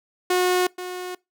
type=tone with echo; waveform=sawtooth; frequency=363 Hz; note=F#4; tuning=33 cents flat; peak=-14 dBFS; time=0.3-0.67 s; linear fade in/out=5 ms; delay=480 ms; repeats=1; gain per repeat=-12 dB; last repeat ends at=1.15 s; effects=noise-tail reverb RT60 0.2 s tail -23 dB re dry